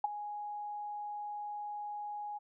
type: tone with ADSR envelope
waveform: sine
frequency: 830.6 Hz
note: G#5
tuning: in tune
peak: -24 dBFS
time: 0.04-2.39 s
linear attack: 4 ms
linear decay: 18 ms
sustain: -14 dB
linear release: 21 ms
effects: none